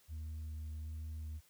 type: tone with vibrato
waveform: sine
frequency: 77.78 Hz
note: D#2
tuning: in tune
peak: -38 dBFS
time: 0.08-1.41 s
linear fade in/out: 50 ms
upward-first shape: square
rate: 1.3 Hz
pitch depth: 10 cents each way
effects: tanh soft clip ceiling -40 dBFS + white hiss -68 dBFS RMS until 1.49 s